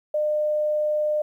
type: tone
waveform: sine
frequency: 604 Hz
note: D5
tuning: 48 cents sharp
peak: -20 dBFS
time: 0.14-1.22 s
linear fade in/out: 5 ms
effects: 10-bit